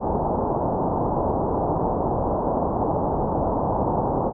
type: low-pass noise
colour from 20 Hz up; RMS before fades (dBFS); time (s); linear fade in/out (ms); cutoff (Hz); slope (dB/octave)
white; -23; 0-4.33; 50; 940; 48
effects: none